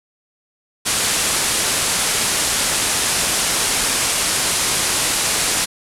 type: low-pass noise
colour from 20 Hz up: white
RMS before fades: -19 dBFS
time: 0.85-5.66 s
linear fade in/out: 20 ms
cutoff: 11000 Hz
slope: 48 dB/octave
effects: none